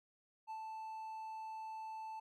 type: tone with ADSR envelope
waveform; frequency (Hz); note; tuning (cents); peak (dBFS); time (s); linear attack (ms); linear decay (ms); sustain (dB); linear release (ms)
triangle; 880; A5; 0; -40; 0.47-2.2; 35; 75; -2; 9
effects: none